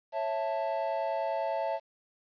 triangle chord, A major, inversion first, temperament just, 550 / 660 / 880 Hz, C#5 / E5 / A5, -14 / +2 / 0 cents, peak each -33 / -30 / -32 dBFS, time 0.12-1.8 s, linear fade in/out 50 ms, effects resampled to 11025 Hz + 10-bit

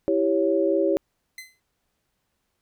sine chord, C# diminished, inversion first, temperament equal with one note detuned, 329.6 / 393.6 / 554.4 Hz, E4 / G4 / C#5, 0 / +7 / 0 cents, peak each -23 dBFS, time 0.08-0.97 s, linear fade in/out 0 ms
sawtooth tone with exponential decay, 2046 Hz, C7, 39 cents flat, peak -30 dBFS, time 1.38-1.6 s, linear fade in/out 2 ms, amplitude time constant 47 ms
effects pink hiss -75 dBFS RMS until 2.61 s

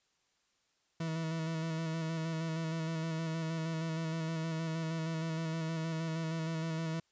40% pulse tone with vibrato, 161.9 Hz, E3, 31 cents flat, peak -33 dBFS, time 1-7 s, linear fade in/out 5 ms, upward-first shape square, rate 6.4 Hz, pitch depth 23 cents each way, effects white hiss -75 dBFS RMS until 7.11 s + resampled to 16000 Hz

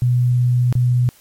sine tone with dropouts, 123.47 Hz, B2, in tune, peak -12 dBFS, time 0.02-1.09 s, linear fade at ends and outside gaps 0 ms, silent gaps 0.726-0.753 s, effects white hiss -50 dBFS RMS until 1.2 s + MP3 64 kbps

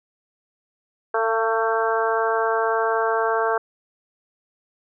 harmonic tone with a mistuned harmonic, 224.1 Hz, A3, 32 cents sharp, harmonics 2 / 3 / 4 / 5 / 6 / 7, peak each -23 / -25 / -26 / -27 / -28 / -28 dBFS, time 1.14-3.58 s, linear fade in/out 5 ms, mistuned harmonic 3, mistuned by +17 cents, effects none

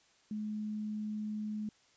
sine tone, 212.6 Hz, G#3, 41 cents sharp, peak -35 dBFS, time 0.31-1.69 s, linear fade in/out 2 ms, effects white hiss -67 dBFS RMS until 1.96 s + resampled to 16000 Hz

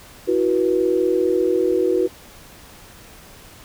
sine chord, E suspended second, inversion none, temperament equal with one note detuned, 329.6 / 370 / 484.8 Hz, E4 / F#4 / B4, 0 / 0 / -32 cents, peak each -22 / -18 / -21 dBFS, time 0.27-2.08 s, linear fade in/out 20 ms, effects pink hiss -44 dBFS RMS until 3.64 s

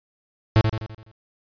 45% pulse tone with echo, 110 Hz, A2, in tune, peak -12 dBFS, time 0.56-0.61 s, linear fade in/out 0 ms, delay 84 ms, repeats 6, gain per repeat -6 dB, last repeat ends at 1.114 s, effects resampled to 11025 Hz

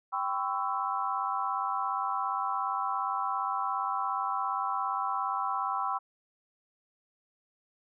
sine chord, C# half-diminished seventh, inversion second, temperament equal with one note detuned, 784 / 1011.4 / 1108.7 / 1318.5 Hz, G5 / B5 / C#6 / E6, 0 / +41 / 0 / 0 cents, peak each -34 dBFS, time 0.12-5.99 s, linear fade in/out 20 ms, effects none

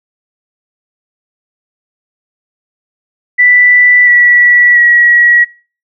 sine tone with pitch steps, 1975.5 / 1946.1 / 1917 Hz, B6 / B6 / A#6, 0 / -26 / +48 cents, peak -3 dBFS, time 3.38-5.45 s, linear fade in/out 20 ms, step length 690 ms, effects noise-tail reverb RT60 0.4 s tail -26 dB re dry

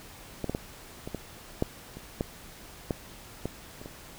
clicks, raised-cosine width 2 ms, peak -17 / -16 / -16 / -23 / -19 / -11 / -28 / -14 / -14 / -17 / -28 / -26 dBFS, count 12, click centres 0.443 / 0.496 / 0.549 / 1.075 / 1.147 / 1.624 / 1.97 / 2.209 / 2.908 / 3.456 / 3.815 / 3.859 s, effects pink hiss -48 dBFS RMS until 4.18 s

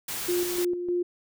white noise, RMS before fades -33 dBFS, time 0.08-0.65 s, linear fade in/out 5 ms
sine tone with tremolo, 353.1 Hz, F4, 19 cents sharp, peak -23 dBFS, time 0.28-1.03 s, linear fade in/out 10 ms, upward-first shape square, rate 3.3 Hz, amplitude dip 50%
effects none

